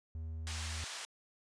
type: tone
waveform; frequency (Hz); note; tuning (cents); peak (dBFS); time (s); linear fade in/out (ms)
triangle; 80.1; E2; -49; -37; 0.15-0.84; 0
type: band-pass noise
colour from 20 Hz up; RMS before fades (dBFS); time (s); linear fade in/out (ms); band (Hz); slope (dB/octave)
white; -44; 0.47-1.05; 0; 770 to 6600; 12
effects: resampled to 22050 Hz